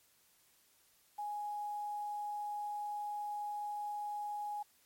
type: tone with quantisation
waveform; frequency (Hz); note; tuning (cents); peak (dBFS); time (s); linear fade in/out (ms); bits
sine; 830.6; G#5; 0; -37; 1.18-4.63; 10; 10
effects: white hiss -69 dBFS RMS until 4.85 s + MP3 64 kbps